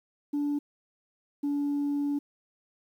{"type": "tone pair in turn", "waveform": "sine", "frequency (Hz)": [290, 287], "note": ["D4", "D4"], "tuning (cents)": [-22, -40], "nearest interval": "unison", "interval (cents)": 18, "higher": "first", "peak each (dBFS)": -24, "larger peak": "neither", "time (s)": [[0.33, 0.59], [1.43, 2.19]], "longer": "second", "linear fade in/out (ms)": 10, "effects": ["tanh soft clip ceiling -24 dBFS", "10-bit"]}